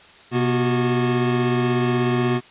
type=tone cluster; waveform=square; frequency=127.2 / 243.3 / 365.2 Hz; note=C3 / B3 / F#4; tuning=-48 / -26 / -23 cents; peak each=-23 dBFS; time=0.31-2.41 s; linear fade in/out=50 ms; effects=white hiss -47 dBFS RMS until 2.5 s + resampled to 8000 Hz